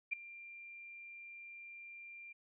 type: tone with ADSR envelope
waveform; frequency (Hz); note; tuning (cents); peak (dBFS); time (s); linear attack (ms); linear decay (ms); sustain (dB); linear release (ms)
sine; 2380; D7; +22; -30; 0.11-2.33; 22; 4; -19; 11
effects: none